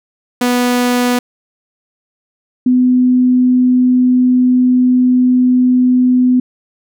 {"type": "tone pair in turn", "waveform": ["sawtooth", "sine"], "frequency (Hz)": [245.9, 251.4], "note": ["B3", "B3"], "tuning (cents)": [-7, 31], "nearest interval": "unison", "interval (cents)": 38, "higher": "second", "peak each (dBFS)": -7, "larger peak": "neither", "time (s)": [[0.41, 1.19], [2.66, 6.4]], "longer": "second", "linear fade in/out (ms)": 5, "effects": []}